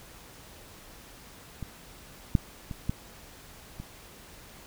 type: clicks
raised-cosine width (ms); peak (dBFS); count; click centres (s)
5; -23 / -8 / -23 / -15 / -25; 5; 1.627 / 2.352 / 2.712 / 2.895 / 3.8
effects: pink hiss -50 dBFS RMS until 4.66 s